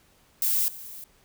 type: noise with level steps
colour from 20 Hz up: violet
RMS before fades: -24 / -41 dBFS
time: 0.42-1.04 s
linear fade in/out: 0 ms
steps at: 0.68 s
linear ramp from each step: 2 ms
effects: pink hiss -61 dBFS RMS until 1.24 s